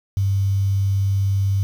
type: tone with quantisation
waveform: sine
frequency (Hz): 98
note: G2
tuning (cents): 0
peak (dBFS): -16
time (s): 0.17-1.63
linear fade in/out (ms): 0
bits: 7
effects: none